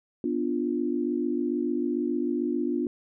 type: chord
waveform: sine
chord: B diminished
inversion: none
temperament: equal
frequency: 246.9 / 293.7 / 349.2 Hz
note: B3 / D4 / F4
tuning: 0 / 0 / 0 cents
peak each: -29 dBFS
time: 0.24-2.87 s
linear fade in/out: 2 ms
effects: none